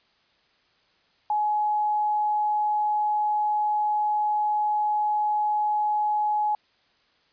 sine tone, 843 Hz, G#5, 26 cents sharp, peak -21 dBFS, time 1.3-6.55 s, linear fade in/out 2 ms, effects white hiss -64 dBFS RMS until 7.32 s + resampled to 11025 Hz

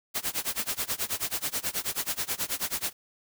white noise with tremolo, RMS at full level -28 dBFS, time 0.14-2.93 s, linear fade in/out 20 ms, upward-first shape sine, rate 9.3 Hz, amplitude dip 95%, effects none

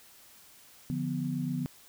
sine chord, B diminished, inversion first, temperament equal, 146.83 / 174.61 / 246.9 Hz, D3 / F3 / B3, 0 / 0 / 0 cents, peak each -34 / -35 / -33 dBFS, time 0.9-1.66 s, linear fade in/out 0 ms, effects white hiss -56 dBFS RMS until 1.88 s

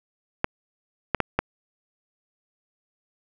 clicks, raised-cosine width 0.5 ms, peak -5 dBFS, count 4, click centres 0.444 / 1.147 / 1.203 / 1.39 s, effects none

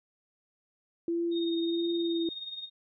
sine tone with vibrato, 336.9 Hz, E4, 38 cents sharp, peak -27 dBFS, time 1.08-2.29 s, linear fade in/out 2 ms, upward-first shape triangle, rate 1.5 Hz, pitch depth 21 cents each way
sine tone with tremolo, 3700 Hz, A#7, 14 cents flat, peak -34 dBFS, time 1.31-2.7 s, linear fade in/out 50 ms, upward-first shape triangle, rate 19 Hz, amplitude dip 70%
effects none

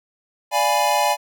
square chord, D diminished seventh, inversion none, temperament equal, 587.3 / 698.5 / 830.6 / 987.8 Hz, D5 / F5 / Ab5 / Cb6, 0 / 0 / 0 / 0 cents, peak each -24 / -25 / -20 / -24 dBFS, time 0.51-1.17 s, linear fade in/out 50 ms, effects none

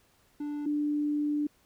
triangle / sine tone pair in turn, 293.7 / 295.3 Hz, D4 / D4, 0 / +10 cents, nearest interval unison, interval 10 cents, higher second, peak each -30 / -26 dBFS, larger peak second, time 0.4-0.66 / 0.66-1.47 s, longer second, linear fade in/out 5 ms, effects pink hiss -66 dBFS RMS until 1.65 s

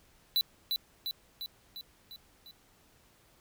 square tone with echo, 3974 Hz, B7, 10 cents sharp, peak -25 dBFS, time 0.36-0.41 s, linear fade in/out 0 ms, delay 350 ms, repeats 6, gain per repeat -4 dB, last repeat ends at 2.51 s, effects pink hiss -64 dBFS RMS until 3.4 s

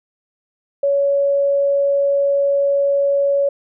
sine tone, 561 Hz, C#5, 21 cents sharp, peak -13 dBFS, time 0.83-3.49 s, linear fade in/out 5 ms, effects none

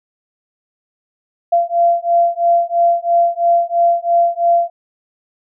sine beating tone pair, 685 / 688 Hz, F5 / F5, -34 / -26 cents, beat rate 3 Hz, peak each -14 dBFS, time 1.52-4.7 s, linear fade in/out 10 ms, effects none

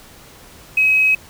sine tone with quantisation, 2546 Hz, D#7, 39 cents sharp, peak -11 dBFS, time 0.77-1.15 s, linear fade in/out 5 ms, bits 6, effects pink hiss -43 dBFS RMS until 1.29 s

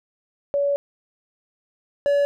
sine / triangle tone pair in turn, 567 / 570.2 Hz, C#5 / C#5, +39 / +49 cents, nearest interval unison, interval 10 cents, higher second, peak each -18 / -14 dBFS, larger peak second, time 0.54-0.76 / 2.06-2.25 s, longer first, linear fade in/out 0 ms, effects none

